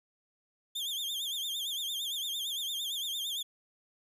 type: tone with vibrato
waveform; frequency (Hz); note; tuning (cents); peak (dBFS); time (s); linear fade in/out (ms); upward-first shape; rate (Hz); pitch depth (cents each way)
40% pulse; 3394; G#7; +37; -32; 0.75-3.43; 10; sine; 8.8; 130
effects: none